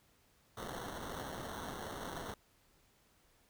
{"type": "noise with sample-and-hold", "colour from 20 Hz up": "white", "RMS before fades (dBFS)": -44, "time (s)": [0.57, 2.34], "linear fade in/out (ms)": 2, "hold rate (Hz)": 2450, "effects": ["pink hiss -70 dBFS RMS until 3.49 s"]}